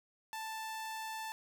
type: tone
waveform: sawtooth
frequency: 882 Hz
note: A5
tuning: 4 cents sharp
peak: -36 dBFS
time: 0.33-1.32 s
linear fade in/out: 0 ms
effects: none